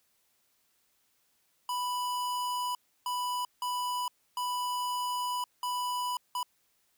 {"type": "tone bursts at uneven times", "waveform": "square", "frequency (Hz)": 989, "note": "B5", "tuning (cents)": 2, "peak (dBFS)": -31, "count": 6, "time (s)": [[1.69, 2.75], [3.06, 3.45], [3.62, 4.08], [4.37, 5.44], [5.63, 6.17], [6.35, 6.43]], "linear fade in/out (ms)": 2, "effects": ["white hiss -72 dBFS RMS until 6.97 s"]}